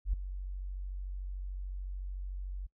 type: tone with ADSR envelope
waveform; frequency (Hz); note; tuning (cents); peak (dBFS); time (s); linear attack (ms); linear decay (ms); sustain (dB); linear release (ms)
sine; 46.8; F#1; +20; -24; 0.05-2.67; 81; 10; -12; 15
effects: noise-tail reverb RT60 0.1 s tail -25 dB re dry